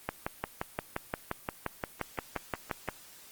click train, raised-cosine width 0.5 ms, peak -15 dBFS, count 17, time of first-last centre 0.09-2.887 s, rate 5.72 Hz, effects white hiss -53 dBFS RMS until 3.31 s + Opus 24 kbps

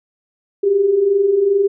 sine tone pair together, 377.5 / 400 Hz, F#4 / G4, +35 / +35 cents, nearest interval minor second, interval 100 cents, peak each -20 / -12 dBFS, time 0.63-1.68 s, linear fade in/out 10 ms, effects none

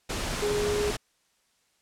sine tone in noise, 415.3 Hz, G#4, in tune, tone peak -25 dBFS, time 0.42-0.91 s, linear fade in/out 10 ms, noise pink, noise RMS -31 dBFS, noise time 0.09-0.97 s, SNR +3 dB, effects white hiss -69 dBFS RMS until 1.81 s + low-pass 9000 Hz 12 dB/octave

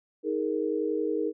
sine chord, D# suspended fourth, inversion none, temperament equal with one note detuned, 314.9 / 415.3 / 466.2 Hz, D#4 / G#4 / A#4, +21 / 0 / 0 cents, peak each -30 dBFS, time 0.23-1.33 s, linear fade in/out 50 ms, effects none

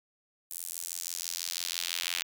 square tone with high-pass filter sweep, 43.02 Hz, F1, 25 cents flat, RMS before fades -36 dBFS, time 0.5-2.23 s, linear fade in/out 10 ms, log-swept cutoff 10000 to 2700 Hz, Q 1.4, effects none

